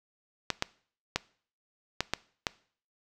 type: clicks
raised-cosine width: 0.2 ms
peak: -9 dBFS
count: 6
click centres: 0.503 / 0.624 / 1.16 / 2.006 / 2.136 / 2.468 s
effects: noise-tail reverb RT60 0.5 s tail -21 dB re dry